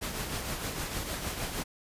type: noise with tremolo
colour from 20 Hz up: pink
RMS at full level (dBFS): -33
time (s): 0.01-1.64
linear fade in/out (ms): 20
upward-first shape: triangle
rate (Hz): 6.5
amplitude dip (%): 50
effects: resampled to 32000 Hz